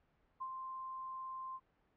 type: tone with ADSR envelope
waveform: sine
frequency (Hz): 1047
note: C6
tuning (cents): +1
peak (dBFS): -38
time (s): 0.4-1.6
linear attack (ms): 18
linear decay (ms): 60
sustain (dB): -4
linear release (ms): 47
effects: pink hiss -75 dBFS RMS until 1.96 s + low-pass 2000 Hz 12 dB/octave